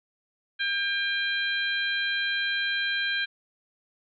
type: harmonic tone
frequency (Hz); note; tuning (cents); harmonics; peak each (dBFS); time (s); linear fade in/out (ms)
800; G5; +35; 2 / 3 / 4 / 5; -27 / -33 / -32 / -34; 0.59-3.26; 20
effects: none